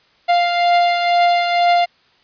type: beating tone pair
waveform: 45% pulse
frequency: 698.5 / 700.6 Hz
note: F5 / F5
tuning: 0 / +5 cents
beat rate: 2.1 Hz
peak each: -13 / -21 dBFS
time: 0.28-1.86 s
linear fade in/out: 20 ms
effects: white hiss -55 dBFS RMS until 2.23 s + resampled to 11025 Hz

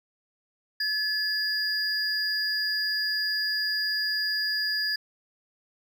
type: tone pair together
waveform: triangle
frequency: 1718 / 4859 Hz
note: A6 / D#8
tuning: -42 / -42 cents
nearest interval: octave + tritone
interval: 1800 cents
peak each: -27 / -26 dBFS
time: 0.8-4.96 s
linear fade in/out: 5 ms
effects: none

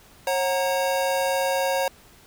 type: chord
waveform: square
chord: F# major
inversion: second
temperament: equal with one note detuned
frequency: 542.6 / 740 / 932.3 Hz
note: C#5 / F#5 / A#5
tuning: -37 / 0 / 0 cents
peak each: -24 / -29 / -29 dBFS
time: 0.27-1.88 s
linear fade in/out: 2 ms
effects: pink hiss -52 dBFS RMS until 2.26 s

